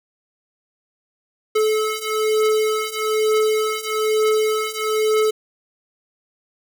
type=beating tone pair; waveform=square; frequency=431.9 / 433 Hz; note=A4 / A4; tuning=-32 / -28 cents; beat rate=1.1 Hz; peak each=-22 / -20 dBFS; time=1.55-5.31 s; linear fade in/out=10 ms; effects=none